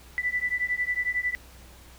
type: beating tone pair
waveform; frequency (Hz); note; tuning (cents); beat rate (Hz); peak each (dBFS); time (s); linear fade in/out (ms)
sine; 1975.5 / 1986.5; B6 / B6; 0 / +10; 11; -28; 0.18-1.35; 0
effects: added 62 Hz sine -50 dBFS peak until 1.98 s + pink hiss -52 dBFS RMS until 1.98 s